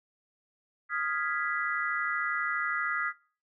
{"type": "chord", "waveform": "sine", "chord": "F half-diminished seventh", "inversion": "third", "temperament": "equal", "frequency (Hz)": [1244.5, 1396.9, 1661.2, 1975.5], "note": ["Eb6", "F6", "Ab6", "Cb7"], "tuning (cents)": [0, 0, 0, 0], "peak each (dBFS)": -34, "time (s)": [0.89, 3.13], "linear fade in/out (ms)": 50, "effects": ["noise-tail reverb RT60 0.4 s tail -20 dB re dry"]}